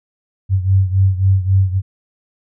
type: beating tone pair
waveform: sine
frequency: 94.7 / 98.4 Hz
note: F#2 / G2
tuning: +41 / +7 cents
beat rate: 3.7 Hz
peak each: -12 / -16 dBFS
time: 0.49-1.82 s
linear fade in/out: 50 ms
effects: none